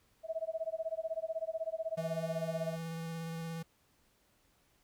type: tone with tremolo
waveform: sine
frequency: 648 Hz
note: E5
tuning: 30 cents flat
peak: -31 dBFS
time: 0.23-2.77 s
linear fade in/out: 50 ms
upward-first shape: sine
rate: 16 Hz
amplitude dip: 100%
type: tone with vibrato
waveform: square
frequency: 164.7 Hz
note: E3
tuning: 1 cent flat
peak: -39 dBFS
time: 1.97-3.63 s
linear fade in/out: 10 ms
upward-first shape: square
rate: 17 Hz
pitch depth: 12 cents each way
effects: pink hiss -71 dBFS RMS until 4.83 s